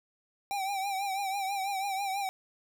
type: tone with vibrato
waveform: square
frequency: 784 Hz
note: G5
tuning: in tune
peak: -31 dBFS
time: 0.51-2.29 s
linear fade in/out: 0 ms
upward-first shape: triangle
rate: 6.1 Hz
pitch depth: 74 cents each way
effects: none